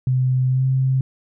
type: tone with pitch glide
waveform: sine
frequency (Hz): 128.6 to 131.76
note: C3 to C3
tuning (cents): -30 to +12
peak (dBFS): -15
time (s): 0.07-1.01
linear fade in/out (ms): 2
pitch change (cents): +42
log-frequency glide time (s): 0.49-0.65
effects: none